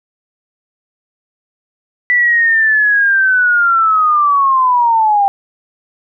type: linear sweep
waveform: sine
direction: down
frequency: 1975.5 to 784 Hz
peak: -8 dBFS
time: 2.1-5.28 s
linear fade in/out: 0 ms
effects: none